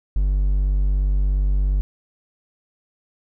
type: tone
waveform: triangle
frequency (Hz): 48.55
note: G1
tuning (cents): -16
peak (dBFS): -14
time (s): 0.16-1.81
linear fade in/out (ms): 0
effects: none